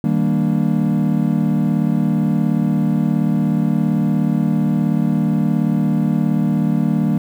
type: chord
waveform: triangle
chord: Eb major seventh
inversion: none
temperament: equal with one note detuned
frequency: 157.28 / 196 / 233.1 / 293.7 Hz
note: Eb3 / G3 / Bb3 / D4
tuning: +19 / 0 / 0 / 0 cents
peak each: -17 / -17 / -17 / -22 dBFS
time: 0.04-7.18 s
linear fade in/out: 2 ms
effects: 8-bit